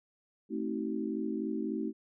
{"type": "chord", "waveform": "sine", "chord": "A diminished seventh", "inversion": "none", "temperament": "just", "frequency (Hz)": [220, 264, 316.8, 380.2], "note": ["A3", "C4", "Eb4", "Gb4"], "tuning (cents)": [0, 16, 31, 47], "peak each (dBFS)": [-36, -38, -36, -39], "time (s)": [0.49, 1.93], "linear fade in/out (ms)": 50, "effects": []}